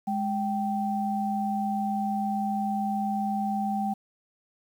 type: tone pair together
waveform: sine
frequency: 207.7 / 779.2 Hz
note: G#3 / G5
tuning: 0 / -11 cents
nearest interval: octave + major seventh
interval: 2289 cents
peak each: -28 dBFS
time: 0.07-3.94 s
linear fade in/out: 10 ms
effects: 9-bit

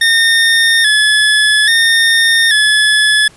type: tone with vibrato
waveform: 25% pulse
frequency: 1770 Hz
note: A6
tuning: 10 cents sharp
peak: -4 dBFS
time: 0.01-3.28 s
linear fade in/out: 5 ms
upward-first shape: square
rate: 0.6 Hz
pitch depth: 56 cents each way
effects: pink hiss -43 dBFS RMS until 3.36 s + resampled to 24000 Hz

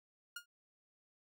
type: tone with exponential decay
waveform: sawtooth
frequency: 1423 Hz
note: F6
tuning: 32 cents sharp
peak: -37 dBFS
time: 0.36-0.46 s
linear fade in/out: 5 ms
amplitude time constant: 21 ms
effects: none

